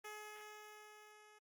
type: tone with level ramp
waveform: 10% pulse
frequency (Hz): 423.3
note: G#4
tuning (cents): +33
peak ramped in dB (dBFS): -39 to -54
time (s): 0.04-1.39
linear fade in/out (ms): 10
effects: Opus 32 kbps